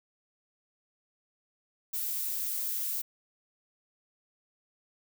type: noise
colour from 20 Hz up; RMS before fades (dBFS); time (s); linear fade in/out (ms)
violet; -33; 1.93-3.02; 10
effects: none